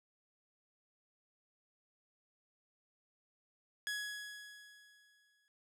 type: tone with exponential decay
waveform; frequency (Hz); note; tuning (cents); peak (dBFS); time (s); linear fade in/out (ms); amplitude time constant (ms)
sawtooth; 1677; G#6; +16; -32; 3.87-5.48; 0; 350
effects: low-pass 12000 Hz 12 dB/octave